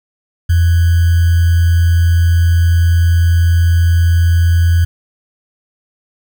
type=tone with sample-and-hold; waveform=sine; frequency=84.8 Hz; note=E2; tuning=50 cents sharp; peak=-7 dBFS; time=0.49-4.85 s; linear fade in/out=10 ms; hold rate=1575 Hz; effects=none